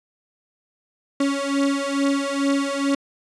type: beating tone pair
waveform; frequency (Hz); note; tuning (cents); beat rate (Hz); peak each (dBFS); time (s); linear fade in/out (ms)
35% pulse; 277.2 / 279.5; C#4 / C#4; 0 / +14; 2.3; -21; 1.2-2.95; 5
effects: resampled to 22050 Hz